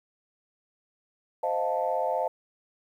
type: chord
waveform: sine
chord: F dominant seventh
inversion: second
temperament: equal with one note detuned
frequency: 519.6 / 622.3 / 698.5 / 880 Hz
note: C5 / Eb5 / F5 / A5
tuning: -12 / 0 / 0 / 0 cents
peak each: -30 dBFS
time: 1.43-2.28 s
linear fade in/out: 5 ms
effects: tanh soft clip ceiling -14 dBFS + 10-bit